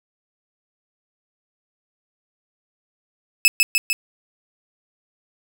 sawtooth tone with echo, 2600 Hz, E7, 24 cents flat, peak -6 dBFS, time 3.45-3.48 s, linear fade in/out 0 ms, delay 150 ms, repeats 3, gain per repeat -3 dB, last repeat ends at 3.93 s, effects none

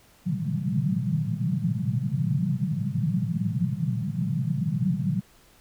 white band-pass noise, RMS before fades -26 dBFS, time 0.25-5.21 s, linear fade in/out 20 ms, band 110 to 200 Hz, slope 96 dB/octave, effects pink hiss -57 dBFS RMS until 5.6 s

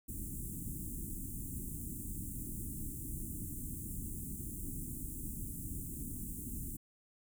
pink band-stop noise, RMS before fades -42 dBFS, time 0.08-6.77 s, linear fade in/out 10 ms, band 320 to 7800 Hz, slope 48 dB/octave, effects none

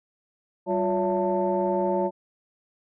sine tone cluster, 192.9 / 355.7 / 564 / 666 / 890 Hz, G3 / F4 / C#5 / E5 / A5, -28 / +32 / +30 / +18 / +20 cents, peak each -29 / -26 / -26 / -31 / -28 dBFS, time 0.66-2.11 s, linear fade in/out 50 ms, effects tanh soft clip ceiling -12 dBFS

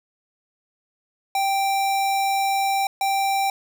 square tone bursts at uneven times, 784 Hz, G5, in tune, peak -20 dBFS, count 2, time 1.35-2.87 / 3.01-3.5 s, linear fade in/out 2 ms, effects none

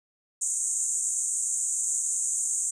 pink band-pass noise, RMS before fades -28 dBFS, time 0.41-2.71 s, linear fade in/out 10 ms, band 6600 to 9100 Hz, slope 96 dB/octave, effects resampled to 22050 Hz

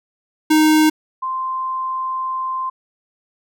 square / sine tone pair in turn, 310.1 / 1043 Hz, D#4 / C6, -6 / -6 cents, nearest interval octave + major sixth, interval 2100 cents, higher second, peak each -11 / -20 dBFS, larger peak first, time 0.5-0.9 / 1.22-2.7 s, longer second, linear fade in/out 10 ms, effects none

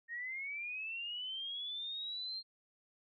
sine linear sweep, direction up, 1836 to 4211 Hz, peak -39 dBFS, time 0.08-2.43 s, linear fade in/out 50 ms, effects none

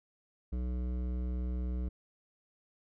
sine tone with hard clipping, 61.74 Hz, B1, in tune, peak -34 dBFS, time 0.52-1.89 s, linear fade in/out 10 ms, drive 13 dB, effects none

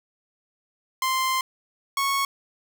sawtooth tone pair in turn, 1045 / 1103.2 Hz, C6 / C#6, -2 / -9 cents, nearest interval minor second, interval 93 cents, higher second, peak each -18 dBFS, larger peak neither, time 1.02-1.41 / 1.97-2.25 s, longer first, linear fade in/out 2 ms, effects none

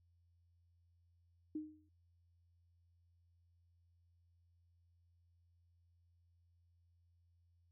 sine tone with exponential decay, 307.6 Hz, D#4, 20 cents flat, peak -37 dBFS, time 1.55-1.89 s, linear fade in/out 5 ms, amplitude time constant 72 ms, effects added 86 Hz sine -70 dBFS peak until 7.71 s

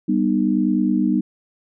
sine chord, G augmented, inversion none, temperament just, 196 / 245 / 306.2 Hz, G3 / B3 / D#4, 0 / -14 / -28 cents, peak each -20 dBFS, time 0.08-1.21 s, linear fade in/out 10 ms, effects none

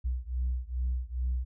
sine beating tone pair, 61.4 / 63.8 Hz, B1 / C2, -9 / -43 cents, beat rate 2.4 Hz, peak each -30 / -31 dBFS, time 0.04-1.45 s, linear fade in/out 20 ms, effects tanh soft clip ceiling -24 dBFS

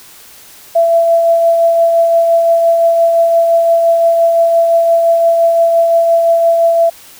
sine tone with tremolo, 670 Hz, E5, 28 cents sharp, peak -5 dBFS, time 0.75-6.9 s, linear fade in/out 10 ms, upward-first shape triangle, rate 5.8 Hz, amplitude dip 35%, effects white hiss -38 dBFS RMS until 7.19 s

